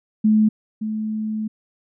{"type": "tone pair in turn", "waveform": "sine", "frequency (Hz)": [215.5, 216.4], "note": ["A3", "A3"], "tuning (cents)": [-36, -29], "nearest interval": "unison", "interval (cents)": 7, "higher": "second", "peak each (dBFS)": [-12, -22], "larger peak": "first", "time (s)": [[0.24, 0.49], [0.81, 1.48]], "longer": "second", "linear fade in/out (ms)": 10, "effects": []}